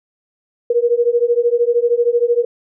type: beating tone pair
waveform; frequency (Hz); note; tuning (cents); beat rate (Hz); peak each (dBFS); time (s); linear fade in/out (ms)
sine; 470.1 / 483.1; A#4 / B4; +15 / -38; 13; -15; 0.7-2.45; 5
effects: none